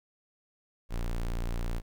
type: tone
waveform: square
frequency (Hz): 29.14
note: A#0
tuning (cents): 0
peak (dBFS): -30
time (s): 0.89-1.82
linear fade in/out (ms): 50
effects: 11-bit